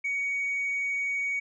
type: tone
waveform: sine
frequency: 2244 Hz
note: C#7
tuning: 21 cents sharp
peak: -25 dBFS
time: 0.04-1.4 s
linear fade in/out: 10 ms
effects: tanh soft clip ceiling -24 dBFS